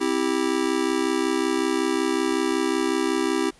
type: chord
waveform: square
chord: C major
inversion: none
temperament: just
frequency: 261.6 / 327 / 392.4 Hz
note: C4 / E4 / G4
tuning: 0 / -14 / +2 cents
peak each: -28 / -25 / -26 dBFS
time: 0-3.51 s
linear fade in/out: 20 ms
effects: pink hiss -54 dBFS RMS until 3.59 s + resampled to 24000 Hz